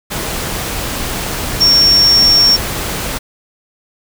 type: tone in noise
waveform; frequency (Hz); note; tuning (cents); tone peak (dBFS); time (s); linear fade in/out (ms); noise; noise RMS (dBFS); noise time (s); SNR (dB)
sine; 5500; F8; -27; -6; 1.6-2.57; 20; pink; -20; 0.1-3.19; +11
effects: none